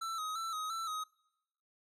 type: tone with vibrato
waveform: square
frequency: 1296 Hz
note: E6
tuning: 30 cents flat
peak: -37 dBFS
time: 0.01-1.04 s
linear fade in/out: 10 ms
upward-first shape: square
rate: 2.9 Hz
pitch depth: 48 cents each way
effects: noise-tail reverb RT60 0.9 s tail -24 dB re dry + low-pass 11000 Hz 12 dB/octave